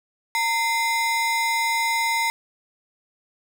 45% pulse ring-modulated tone, 1500 Hz, F#6, 23 cents sharp, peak -17 dBFS, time 0.35-2.3 s, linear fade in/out 0 ms, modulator 581 Hz, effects none

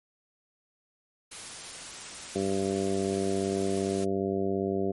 white noise, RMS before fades -41 dBFS, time 1.31-4.05 s, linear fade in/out 10 ms
harmonic tone, 97.4 Hz, G2, 11 cents flat, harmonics 1 / 2 / 3 / 4 / 5 / 6 / 7, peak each -39 / -32 / -34 / -29 / -37 / -39 / -37 dBFS, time 2.35-4.92 s, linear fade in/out 10 ms
effects MP3 48 kbps

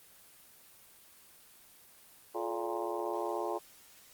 harmonic tone with a mistuned harmonic, 116.54 Hz, A#2, in tune, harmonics 3 / 4 / 5 / 6 / 7 / 8 / 9, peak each -38 / -39 / -40 / -41 / -41 / -42 / -43 dBFS, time 2.34-3.59 s, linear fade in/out 20 ms, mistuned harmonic 4, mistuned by -130 cents, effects white hiss -58 dBFS RMS until 4.13 s + Opus 24 kbps

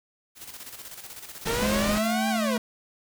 white noise with tremolo, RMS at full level -40 dBFS, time 0.35-2.15 s, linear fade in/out 50 ms, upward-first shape square, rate 16 Hz, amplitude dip 55%
pink low-pass noise, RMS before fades -30 dBFS, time 1.45-1.99 s, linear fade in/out 10 ms, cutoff 9800 Hz, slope 12 dB/octave
sawtooth exponential two-way sweep, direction up then down, 448.1 to 803 to 468.4 Hz, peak -23 dBFS, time 1.47-2.57 s, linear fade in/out 0 ms, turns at 2.29 s
square tone with pitch glide, 210 to 219.6 Hz, G#3 to A3, +19 to -3 cents, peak -26 dBFS, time 1.62-2.58 s, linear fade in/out 2 ms, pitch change +78 cents, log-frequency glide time 1.97-2.04 s
effects none

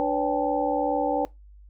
sine tone cluster, 294.6 / 502 / 566 / 785 / 868 Hz, D4 / B4 / C#5 / G5 / A5, +6 / +28 / +36 / +2 / -24 cents, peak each -28 / -28 / -28 / -27 / -31 dBFS, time 0-1.25 s, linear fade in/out 0 ms, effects noise-tail reverb RT60 0.2 s tail -22 dB re dry + added 50 Hz sine -46 dBFS peak until 1.69 s

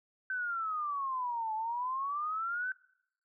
sine exponential two-way sweep, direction down then up, 1542 to 862 to 1542 Hz, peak -32 dBFS, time 0.3-2.72 s, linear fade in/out 2 ms, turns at 1.54 s, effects noise-tail reverb RT60 0.8 s tail -24 dB re dry

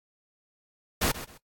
pink noise with echo, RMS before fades -25 dBFS, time 1.01-1.12 s, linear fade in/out 10 ms, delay 130 ms, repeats 2, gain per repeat -13 dB, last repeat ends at 1.38 s, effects noise-tail reverb RT60 0.1 s tail -20 dB re dry + AAC 64 kbps

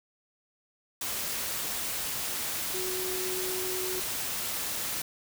sine tone in noise, 370 Hz, F#4, in tune, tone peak -34 dBFS, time 2.74-4 s, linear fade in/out 5 ms, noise white, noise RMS -33 dBFS, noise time 1.01-5.02 s, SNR -4 dB, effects none

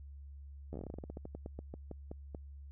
slowing click train, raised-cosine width 2 ms, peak -30 dBFS, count 22, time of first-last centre 0.73-2.348 s, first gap 12 ms, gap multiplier 1.16, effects added 70 Hz sine -47 dBFS peak until 2.71 s

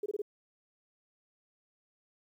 sine tone bursts, 414.1 Hz, G#4, 5 cents flat, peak -31 dBFS, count 4, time 0.03-0.219 s, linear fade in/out 5 ms, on 30 ms, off 23 ms, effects 11-bit

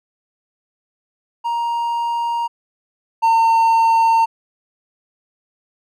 triangle tone pair in turn, 938 / 908.7 Hz, A#5 / A#5, +11 / -44 cents, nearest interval minor second, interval 55 cents, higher first, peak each -16 / -9 dBFS, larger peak second, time 1.44-2.48 / 3.22-4.26 s, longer neither, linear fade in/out 20 ms, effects none

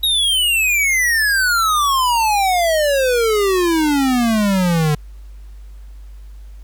square exponential sweep, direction down, 3827 to 147.1 Hz, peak -14 dBFS, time 0.03-4.95 s, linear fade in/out 5 ms, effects added 50 Hz sine -33 dBFS peak until 6.63 s + pink hiss -56 dBFS RMS until 6.63 s

